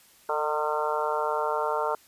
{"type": "harmonic tone with a mistuned harmonic", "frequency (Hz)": 151.7, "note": "D#3", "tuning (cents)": -44, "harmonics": [3, 4, 5, 6, 7, 8, 9], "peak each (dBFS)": [-31, -31, -35, -30, -34, -36, -33], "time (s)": [0.29, 1.95], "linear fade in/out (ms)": 2, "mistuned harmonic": 3, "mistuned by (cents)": -19, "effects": ["white hiss -57 dBFS RMS until 2.07 s", "resampled to 32000 Hz"]}